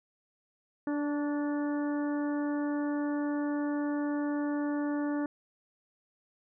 harmonic tone with a mistuned harmonic, 292.1 Hz, D4, 9 cents flat, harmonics 1 / 2 / 3 / 4 / 5 / 6, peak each -29 / -39 / -43 / -46 / -46 / -48 dBFS, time 0.87-5.26 s, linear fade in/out 2 ms, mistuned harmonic 4, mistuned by -24 cents, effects none

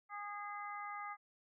harmonic tone, 410.7 Hz, G#4, 19 cents flat, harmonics 2 / 3 / 4 / 5, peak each -47 / -45 / -55 / -50 dBFS, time 0.09-1.17 s, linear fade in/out 50 ms, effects none

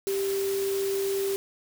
sine tone in noise, 392 Hz, G4, in tune, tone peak -25 dBFS, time 0.07-1.36 s, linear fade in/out 0 ms, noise white, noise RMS -37 dBFS, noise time 0.07-1.36 s, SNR +9 dB, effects none

